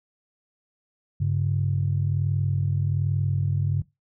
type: tone pair together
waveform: sine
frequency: 98.76 / 140 Hz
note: G2 / C#3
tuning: +13 / +18 cents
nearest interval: tritone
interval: 605 cents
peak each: -23 dBFS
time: 1.2-3.82 s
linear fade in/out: 10 ms
effects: noise-tail reverb RT60 0.2 s tail -19 dB re dry + tanh soft clip ceiling -13 dBFS